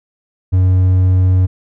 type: tone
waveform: triangle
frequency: 92.5 Hz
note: F#2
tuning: in tune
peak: -6 dBFS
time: 0.52-1.47 s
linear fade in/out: 20 ms
effects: none